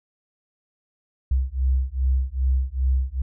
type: beating tone pair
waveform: sine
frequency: 64 / 66.5 Hz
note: C2 / C2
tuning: -38 / +29 cents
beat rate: 2.5 Hz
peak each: -22 dBFS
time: 1.31-3.22 s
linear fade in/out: 5 ms
effects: none